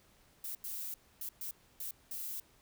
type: noise bursts at uneven times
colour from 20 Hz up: violet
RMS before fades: -41 dBFS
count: 6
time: 0.44-0.55 / 0.64-0.94 / 1.21-1.29 / 1.41-1.51 / 1.8-1.91 / 2.11-2.4 s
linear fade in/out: 2 ms
effects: pink hiss -66 dBFS RMS until 2.61 s